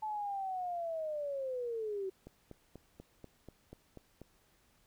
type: linear sweep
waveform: sine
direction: down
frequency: 871 to 374.1 Hz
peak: -35 dBFS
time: 0.02-2.1 s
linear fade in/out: 10 ms
type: click train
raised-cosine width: 2 ms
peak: -35 dBFS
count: 9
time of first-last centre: 2.27-4.216 s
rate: 4.11 Hz
effects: pink hiss -70 dBFS RMS until 4.86 s